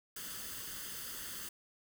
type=noise with comb filter; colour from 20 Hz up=white; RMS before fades=-44 dBFS; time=0.16-1.49 s; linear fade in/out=5 ms; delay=0.63 ms; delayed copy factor=+0.65; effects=none